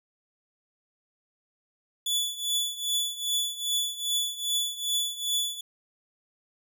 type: tone with tremolo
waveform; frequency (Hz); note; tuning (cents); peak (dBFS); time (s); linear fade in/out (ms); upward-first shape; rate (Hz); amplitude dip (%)
sawtooth; 3447; A7; -36; -20; 2.06-5.61; 5; triangle; 2.5; 85
effects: none